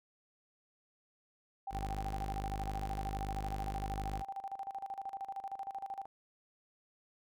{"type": "tone with tremolo", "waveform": "sine", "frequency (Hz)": 784, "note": "G5", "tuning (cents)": 0, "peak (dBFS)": -37, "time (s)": [1.67, 6.06], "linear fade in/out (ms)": 5, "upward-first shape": "square", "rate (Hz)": 13, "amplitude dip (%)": 80}
{"type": "tone", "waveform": "sawtooth", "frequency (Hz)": 50.7, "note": "G#1", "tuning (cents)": -41, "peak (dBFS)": -34, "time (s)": [1.7, 4.24], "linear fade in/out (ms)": 50}
{"effects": []}